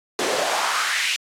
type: noise with high-pass filter sweep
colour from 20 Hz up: pink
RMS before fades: -22 dBFS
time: 0.19-1.16 s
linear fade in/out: 0 ms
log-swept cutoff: 360 to 2800 Hz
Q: 2.8
effects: low-pass 8000 Hz 12 dB/octave + AAC 64 kbps